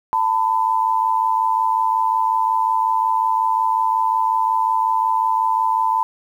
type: tone pair together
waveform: sine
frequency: 894.5 / 1000 Hz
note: A5 / B5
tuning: +28 / +21 cents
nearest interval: major second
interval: 193 cents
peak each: -18 dBFS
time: 0.13-6.03 s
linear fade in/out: 0 ms
effects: 8-bit